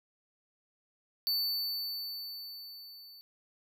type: tone with level ramp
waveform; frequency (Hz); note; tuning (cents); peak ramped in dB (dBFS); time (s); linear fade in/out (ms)
square; 4500; C#8; +25; -28 to -51; 1.27-3.21; 0
effects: none